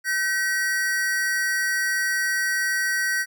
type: tone pair together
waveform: square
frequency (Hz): 1533 / 1911.5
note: G6 / A#6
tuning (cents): -39 / +43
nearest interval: major third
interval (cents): 382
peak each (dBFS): -25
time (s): 0.04-3.26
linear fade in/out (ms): 50
effects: none